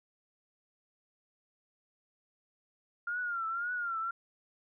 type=tone with vibrato; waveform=sine; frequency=1396.9 Hz; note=F6; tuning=in tune; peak=-32 dBFS; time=3.07-4.11 s; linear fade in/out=5 ms; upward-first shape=triangle; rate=1.9 Hz; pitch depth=110 cents each way; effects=none